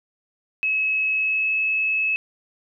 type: tone with pitch glide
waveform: sine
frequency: 2575 to 2590 Hz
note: E7 to E7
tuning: -41 to -31 cents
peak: -19 dBFS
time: 0.63-2.16 s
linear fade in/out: 0 ms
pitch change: +10 cents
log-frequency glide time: 1.15-1.53 s
effects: none